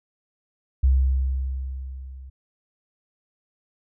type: tone with level ramp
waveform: sine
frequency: 65.8 Hz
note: C2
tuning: 10 cents sharp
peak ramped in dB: -13 to -38 dBFS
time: 0.83-2.3 s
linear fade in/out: 10 ms
effects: none